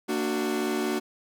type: chord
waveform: 40% pulse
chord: Bb augmented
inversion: none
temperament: equal with one note detuned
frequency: 229.1 / 293.7 / 370 Hz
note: Bb3 / D4 / F#4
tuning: -30 / 0 / 0 cents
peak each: -30 / -30 / -28 dBFS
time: 0.08-1 s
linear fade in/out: 20 ms
effects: none